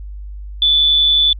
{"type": "tone with amplitude modulation", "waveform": "sine", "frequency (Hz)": 3480, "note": "A7", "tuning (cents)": -20, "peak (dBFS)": -8, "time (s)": [0.62, 1.33], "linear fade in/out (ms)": 2, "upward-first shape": "sine", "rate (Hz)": 151, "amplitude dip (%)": 35, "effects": ["added 50 Hz sine -27 dBFS peak until 1.39 s"]}